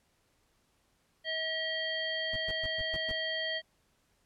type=harmonic tone; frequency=640 Hz; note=D#5; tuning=49 cents sharp; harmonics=1 / 3 / 5 / 7; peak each=-38 / -35 / -36 / -43 dBFS; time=1.24-3.62 s; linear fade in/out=50 ms
type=noise bursts; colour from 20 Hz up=brown; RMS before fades=-40 dBFS; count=6; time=2.33-3.116 s; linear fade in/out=2 ms; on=31 ms; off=120 ms
effects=pink hiss -72 dBFS RMS until 4.25 s + low-pass 12000 Hz 12 dB/octave